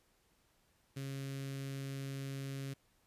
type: tone with notch filter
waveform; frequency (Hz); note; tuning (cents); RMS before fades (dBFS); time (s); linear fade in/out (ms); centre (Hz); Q
sawtooth; 136.6; C#3; -25; -42; 0.96-2.74; 10; 870; 0.65
effects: pink hiss -73 dBFS RMS until 3.06 s + resampled to 32000 Hz